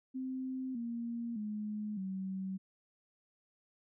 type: tone with pitch steps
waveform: sine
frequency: 260 / 234.3 / 211.2 / 190.33 Hz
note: C4 / A#3 / G#3 / F#3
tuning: -11 / +9 / +29 / +49 cents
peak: -36 dBFS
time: 0.14-2.58 s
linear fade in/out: 20 ms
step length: 610 ms
effects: none